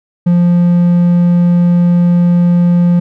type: tone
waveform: triangle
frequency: 174.61 Hz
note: F3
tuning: in tune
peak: -4 dBFS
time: 0.26-3 s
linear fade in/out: 10 ms
effects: none